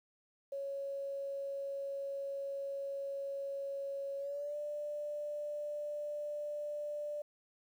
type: tone with pitch glide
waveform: sine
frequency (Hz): 554.4 to 590.8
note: C#5 to D5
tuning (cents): 0 to +10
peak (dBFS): -37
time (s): 0.52-7.22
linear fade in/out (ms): 5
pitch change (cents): +110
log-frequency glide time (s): 4.18-4.56
effects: 11-bit